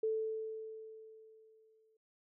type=tone with exponential decay; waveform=sine; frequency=440 Hz; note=A4; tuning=in tune; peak=-30 dBFS; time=0.03-1.97 s; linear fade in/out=5 ms; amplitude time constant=420 ms; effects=none